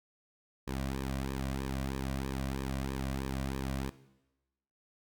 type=tone with flanger; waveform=sawtooth; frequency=66.9 Hz; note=C2; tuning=39 cents sharp; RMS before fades=-36 dBFS; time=0.67-3.9 s; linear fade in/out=10 ms; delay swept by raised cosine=1.4 to 2.36 ms; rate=3.1 Hz; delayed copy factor=-0.8; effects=noise-tail reverb RT60 1.0 s tail -17 dB re dry